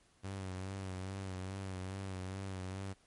sawtooth tone with vibrato, 95 Hz, F#2, 46 cents sharp, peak -36 dBFS, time 0.23-2.94 s, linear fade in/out 20 ms, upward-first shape sine, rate 2.4 Hz, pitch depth 48 cents each way, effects pink hiss -69 dBFS RMS until 3.06 s + MP3 48 kbps

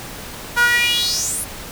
sawtooth tone with high-pass filter sweep, 479.8 Hz, A#4, 50 cents sharp, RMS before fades -18 dBFS, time 0.56-1.45 s, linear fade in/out 20 ms, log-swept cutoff 1200 to 11000 Hz, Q 5.8, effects pink hiss -33 dBFS RMS until 1.71 s

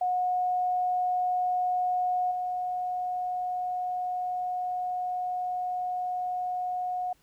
sine tone with level steps, 727 Hz, F#5, 31 cents flat, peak -24 / -28 dBFS, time 0.01-7.13 s, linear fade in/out 5 ms, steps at 2.31 s, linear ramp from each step 5 ms, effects pink hiss -65 dBFS RMS until 7.22 s

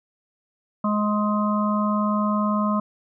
harmonic tone, 209.4 Hz, G#3, 15 cents sharp, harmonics 1 / 3 / 5 / 6, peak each -21 / -29 / -26 / -29 dBFS, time 0.84-2.8 s, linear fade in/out 5 ms, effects none

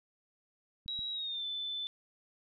clicks, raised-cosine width 5 ms, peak -42 / -39 dBFS, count 2, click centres 0.861 / 0.991 s
sine tone with pitch glide, 3859 to 3518 Hz, B7 to A7, -41 to -1 cents, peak -35 dBFS, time 0.88-1.87 s, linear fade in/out 0 ms, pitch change -160 cents, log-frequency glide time 1.12-1.45 s
effects none

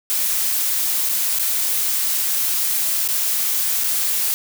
blue noise with dropouts, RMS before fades -20 dBFS, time 0.1-4.34 s, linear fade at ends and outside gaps 0 ms, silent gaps 1.089-1.094 / 1.387-1.395 / 3.077-3.087 / 3.837-3.842 s, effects none

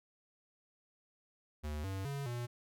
square tone with pitch steps, 75.2 / 96.4 / 140.1 / 120.6 Hz, D2 / G2 / C#3 / B2, +42 / -28 / +19 / -41 cents, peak -38 dBFS, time 1.63-2.47 s, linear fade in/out 20 ms, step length 210 ms, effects none

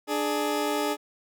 20% pulse tone pair together, 296.7 / 420 Hz, D4 / G#4, +18 / +19 cents, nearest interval tritone, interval 601 cents, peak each -23 dBFS, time 0.07-0.97 s, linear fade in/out 50 ms, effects none

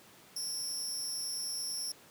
25% pulse tone with amplitude modulation, 5430 Hz, F8, 50 cents flat, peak -26 dBFS, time 0.36-1.92 s, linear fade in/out 5 ms, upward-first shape sine, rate 229 Hz, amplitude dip 100%, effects pink hiss -57 dBFS RMS until 2.1 s + high-pass 150 Hz 12 dB/octave

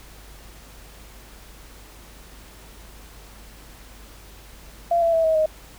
sine tone with pitch steps, 685 / 669.4 / 654.1 / 639.1 / 624.5 Hz, F5 / E5 / E5 / D#5 / D#5, -34 / +26 / -14 / +46 / +6 cents, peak -16 dBFS, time 4.91-5.46 s, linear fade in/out 5 ms, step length 110 ms, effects added 50 Hz sine -45 dBFS peak until 5.78 s + pink hiss -47 dBFS RMS until 5.78 s

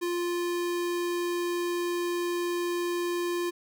square tone, 349.2 Hz, F4, in tune, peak -28 dBFS, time 0.01-3.51 s, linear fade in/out 20 ms, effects none

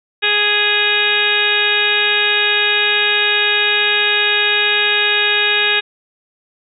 harmonic tone, 415.3 Hz, G#4, in tune, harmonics 1 / 2 / 3 / 4 / 5 / 6 / 7 / 8 / 9, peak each -24 / -27 / -29 / -18 / -25 / -17 / -22 / -24 / -19 dBFS, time 0.22-5.81 s, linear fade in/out 20 ms, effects none

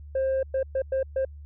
sine tone bursts at uneven times, 531 Hz, C5, 25 cents sharp, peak -20 dBFS, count 5, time 0.15-0.43 / 0.54-0.63 / 0.75-0.82 / 0.92-1.03 / 1.16-1.25 s, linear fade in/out 5 ms, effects tanh soft clip ceiling -21 dBFS + added 73 Hz sine -40 dBFS peak until 1.45 s

